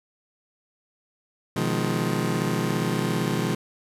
25% pulse chord, F half-diminished seventh, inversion second, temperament just, 125.72 / 157.15 / 174.61 / 209.5 Hz, Cb3 / Eb3 / F3 / Ab3, +31 / +18 / 0 / +15 cents, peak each -25 dBFS, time 1.56-3.55 s, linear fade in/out 5 ms, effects resampled to 32000 Hz

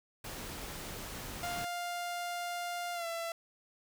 pink noise, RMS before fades -43 dBFS, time 0.24-1.65 s, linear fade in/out 5 ms
sawtooth tone with pitch glide, 701 to 670.5 Hz, F5 to E5, +6 to +29 cents, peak -32 dBFS, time 1.43-3.32 s, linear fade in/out 2 ms, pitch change -77 cents, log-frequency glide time 2.94-3.06 s
effects none

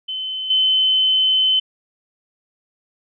sine tone with level steps, 3054 Hz, G7, 46 cents flat, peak -23 / -13 dBFS, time 0.08-1.6 s, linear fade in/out 10 ms, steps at 0.5 s, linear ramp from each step 5 ms, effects none

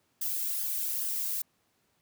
violet noise with flanger, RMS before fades -32 dBFS, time 0.21-1.42 s, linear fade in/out 5 ms, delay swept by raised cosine 0.61 to 1.91 ms, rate 2.4 Hz, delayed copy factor +0.65, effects pink hiss -72 dBFS RMS until 2.01 s + high-pass 100 Hz 12 dB/octave

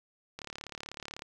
click train, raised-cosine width 0.2 ms, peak -23 dBFS, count 31, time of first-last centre 0.39-1.221 s, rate 36.1 Hz, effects 10-bit

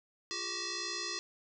sine tone with frequency modulation, 350 Hz, F4, 4 cents sharp, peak -35 dBFS, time 0.31-1.19 s, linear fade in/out 0 ms, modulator 761 Hz, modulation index 7.7, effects none

